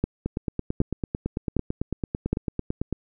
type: two click trains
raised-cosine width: 3 ms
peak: -13 / -9 dBFS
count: 25 / 4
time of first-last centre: 0.26-2.927 / 0.04-2.33 s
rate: 9 / 1.31 Hz
effects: none